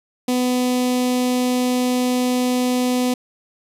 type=tone with notch filter; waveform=sawtooth; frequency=250 Hz; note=B3; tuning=21 cents sharp; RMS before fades=-19 dBFS; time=0.28-3.14 s; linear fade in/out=5 ms; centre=1500 Hz; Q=0.89; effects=resampled to 32000 Hz